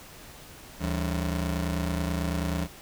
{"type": "ring-modulated tone", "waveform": "30% pulse", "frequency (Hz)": 121, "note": "B2", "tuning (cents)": -35, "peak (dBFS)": -21, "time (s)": [0.79, 2.68], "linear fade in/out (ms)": 50, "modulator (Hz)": 45.9, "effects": ["pink hiss -47 dBFS RMS until 2.81 s"]}